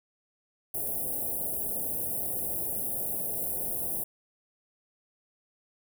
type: band-stop noise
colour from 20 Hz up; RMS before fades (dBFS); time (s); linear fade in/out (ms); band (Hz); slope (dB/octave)
white; -32; 0.74-4.04; 5; 750 to 9700; 48
effects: none